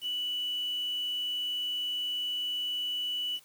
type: tone with quantisation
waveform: sine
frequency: 2960 Hz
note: F#7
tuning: in tune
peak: -30 dBFS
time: 0.01-3.4 s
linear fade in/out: 50 ms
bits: 8
effects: white hiss -60 dBFS RMS until 3.44 s